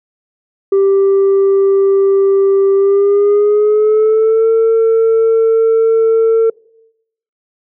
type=tone with pitch glide; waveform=sine; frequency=392 to 450.3 Hz; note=G4 to A4; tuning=0 to +40 cents; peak=-5 dBFS; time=0.72-6.5 s; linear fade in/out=5 ms; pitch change=+240 cents; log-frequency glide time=2.75-4.49 s; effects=noise-tail reverb RT60 0.9 s tail -26 dB re dry + tanh soft clip ceiling -6 dBFS